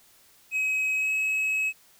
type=tone with pitch glide; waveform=triangle; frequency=2545 to 2566 Hz; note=D#7 to E7; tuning=+39 to -47 cents; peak=-22 dBFS; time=0.51-1.73 s; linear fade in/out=50 ms; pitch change=+14 cents; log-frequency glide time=0.95-1.11 s; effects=white hiss -58 dBFS RMS until 1.99 s